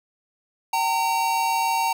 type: tone pair together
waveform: square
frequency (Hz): 769.2 / 916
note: G5 / A#5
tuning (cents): -33 / -31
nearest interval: minor third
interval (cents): 302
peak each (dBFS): -27 / -22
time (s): 0.73-1.93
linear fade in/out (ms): 5
effects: none